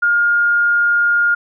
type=tone; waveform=sine; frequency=1417 Hz; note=F6; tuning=25 cents sharp; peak=-11 dBFS; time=0.02-1.35 s; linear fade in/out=10 ms; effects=none